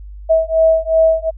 sine beating tone pair, 645 / 647.7 Hz, E5 / E5, -38 / -31 cents, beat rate 2.7 Hz, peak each -13 dBFS, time 0.29-1.31 s, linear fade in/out 20 ms, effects added 50 Hz sine -30 dBFS peak until 1.37 s

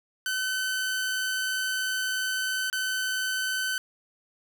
sawtooth tone with dropouts, 1521 Hz, F#6, 47 cents sharp, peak -23 dBFS, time 0.26-3.78 s, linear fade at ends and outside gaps 1 ms, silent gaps 2.7-2.728 s, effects none

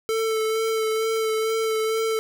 square tone with vibrato, 442.5 Hz, A4, 10 cents sharp, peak -22 dBFS, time 0.09-2.19 s, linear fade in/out 0 ms, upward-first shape sine, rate 2.2 Hz, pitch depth 18 cents each way, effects 10-bit

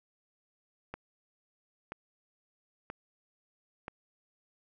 click train, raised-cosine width 0.5 ms, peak -24 dBFS, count 4, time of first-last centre 0.94-3.881 s, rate 1.02 Hz, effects none

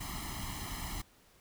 pink noise with comb filter, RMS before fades -40 dBFS, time 0-1.02 s, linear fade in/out 10 ms, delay 0.98 ms, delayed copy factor +0.95, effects pink hiss -64 dBFS RMS until 1.4 s

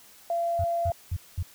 sine tone, 682 Hz, F5, 41 cents flat, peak -24 dBFS, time 0.3-0.92 s, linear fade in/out 2 ms
sine tone bursts, 88.7 Hz, F2, 27 cents sharp, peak -25 dBFS, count 4, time 0.59-1.428 s, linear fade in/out 5 ms, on 52 ms, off 210 ms
effects tanh soft clip ceiling -14 dBFS + white hiss -53 dBFS RMS until 1.54 s

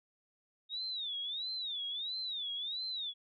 sine tone with vibrato, 3680 Hz, A#7, 23 cents flat, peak -36 dBFS, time 0.69-3.14 s, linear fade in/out 50 ms, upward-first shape sine, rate 1.5 Hz, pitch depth 190 cents each way, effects none

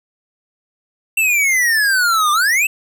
square exponential two-way sweep, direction down then up, 2713 to 1174.7 to 2713 Hz, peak -13 dBFS, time 1.17-2.67 s, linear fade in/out 5 ms, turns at 2.32 s, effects none

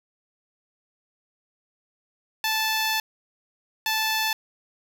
10% pulse tone bursts at uneven times, 876 Hz, A5, 8 cents flat, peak -14 dBFS, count 2, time 2.44-3 / 3.86-4.33 s, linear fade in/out 2 ms, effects none

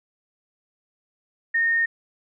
sine tone, 1839 Hz, A#6, 24 cents flat, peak -18 dBFS, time 1.54-1.86 s, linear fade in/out 10 ms, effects none

